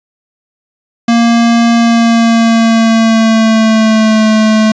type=tone with pitch glide; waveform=square; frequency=233.1 to 217.5 Hz; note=A#3 to A3; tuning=0 to -20 cents; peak=-6 dBFS; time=1.08-4.72 s; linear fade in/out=5 ms; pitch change=-120 cents; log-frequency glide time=1.75-4.27 s; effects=resampled to 16000 Hz + 8-bit